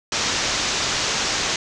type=low-pass noise; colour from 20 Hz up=white; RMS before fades=-23 dBFS; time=0.12-1.56 s; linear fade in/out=2 ms; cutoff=6800 Hz; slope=48 dB/octave; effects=none